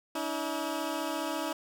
15% pulse tone pair together, 286.6 / 321.2 Hz, D4 / E4, -42 / -45 cents, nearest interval major second, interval 197 cents, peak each -29 / -27 dBFS, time 0.15-1.53 s, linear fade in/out 5 ms, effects none

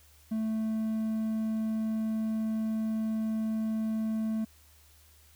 triangle tone, 220 Hz, A3, in tune, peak -26 dBFS, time 0.31-4.45 s, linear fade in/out 10 ms, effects added 75 Hz sine -59 dBFS peak until 5.35 s + white hiss -61 dBFS RMS until 5.35 s

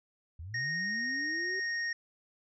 sine linear sweep, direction up, 73.9 to 389.7 Hz, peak -40 dBFS, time 0.39-1.6 s, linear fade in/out 5 ms
square tone, 1859 Hz, A#6, 5 cents flat, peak -32 dBFS, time 0.54-1.93 s, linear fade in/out 5 ms
effects resampled to 16000 Hz

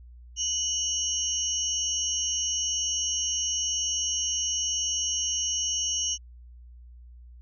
sine tone cluster, 2959 / 5660 / 6340 Hz, F#7 / F8 / G8, -1 / +22 / +19 cents, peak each -30 dBFS, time 0.36-6.18 s, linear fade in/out 50 ms, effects added 60 Hz sine -45 dBFS peak until 7.41 s

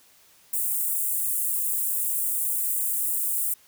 white high-pass noise, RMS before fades -26 dBFS, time 0.53-3.54 s, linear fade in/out 5 ms, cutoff 8100 Hz, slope 48 dB/octave, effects white hiss -57 dBFS RMS until 3.67 s

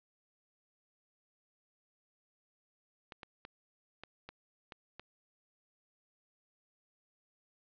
clicks, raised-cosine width 0.3 ms, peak -30 dBFS, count 7, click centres 3.122 / 3.232 / 3.451 / 4.036 / 4.29 / 4.722 / 4.996 s, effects resampled to 11025 Hz + 11-bit

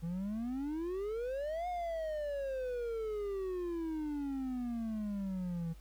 triangle exponential two-way sweep, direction up then down, 162.2 to 725 to 162.2 Hz, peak -33 dBFS, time 0.02-5.74 s, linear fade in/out 20 ms, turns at 1.68 s, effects added 50 Hz sine -50 dBFS peak until 5.8 s + pink hiss -65 dBFS RMS until 5.8 s

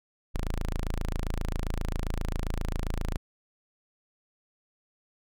sawtooth tone, 27.5 Hz, A0, in tune, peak -24 dBFS, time 0.34-3.17 s, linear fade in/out 10 ms, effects none

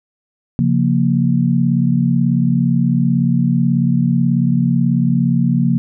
sine chord, Bb minor, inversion first, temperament equal with one note detuned, 136.53 / 174.61 / 233.1 Hz, Db3 / F3 / Bb3, -26 / 0 / 0 cents, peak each -16 dBFS, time 0.59-5.78 s, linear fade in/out 0 ms, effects none

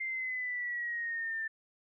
sine exponential sweep, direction down, 2100 to 1777 Hz, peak -33 dBFS, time 0-1.48 s, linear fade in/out 10 ms, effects none

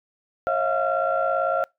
sine tone cluster, 544 / 642 / 700 / 1372 Hz, C#5 / E5 / F5 / F6, -33 / -46 / +4 / -31 cents, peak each -25 dBFS, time 0.47-1.64 s, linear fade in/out 0 ms, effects noise-tail reverb RT60 0.2 s tail -26 dB re dry + tanh soft clip ceiling -11 dBFS

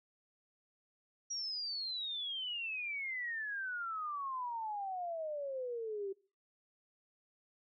sine exponential sweep, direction down, 5740 to 382.3 Hz, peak -37 dBFS, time 1.3-6.13 s, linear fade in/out 10 ms, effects noise-tail reverb RT60 0.4 s tail -23 dB re dry

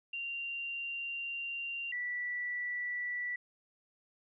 sine tone pair in turn, 2772 / 1960.1 Hz, F7 / B6, -14 / -14 cents, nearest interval tritone, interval 600 cents, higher first, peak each -36 / -34 dBFS, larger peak second, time 0.13-1.92 / 1.92-3.36 s, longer first, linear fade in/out 5 ms, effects none

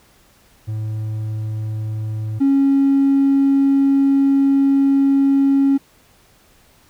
triangle tone pair in turn, 108.5 / 275.1 Hz, A2 / C#4, -24 / -13 cents, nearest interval octave + major third, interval 1611 cents, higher second, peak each -19 / -8 dBFS, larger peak second, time 0.67-2.4 / 2.4-5.78 s, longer second, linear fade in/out 20 ms, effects tanh soft clip ceiling -8 dBFS + pink hiss -53 dBFS RMS until 6.89 s

